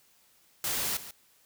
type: noise with echo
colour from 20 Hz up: white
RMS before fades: -31 dBFS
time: 0.64-0.97 s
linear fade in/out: 2 ms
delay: 140 ms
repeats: 1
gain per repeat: -13 dB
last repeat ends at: 1.11 s
effects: white hiss -64 dBFS RMS until 1.45 s